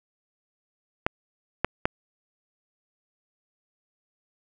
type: clicks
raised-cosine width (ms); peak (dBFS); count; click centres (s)
0.5; -6; 3; 1.065 / 1.646 / 1.855
effects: none